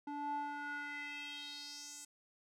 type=tone with band-pass filter sweep; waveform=square; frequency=290 Hz; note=D4; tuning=22 cents flat; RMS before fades=-44 dBFS; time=0.07-2.05 s; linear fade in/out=5 ms; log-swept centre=620 to 7900 Hz; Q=3.8; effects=none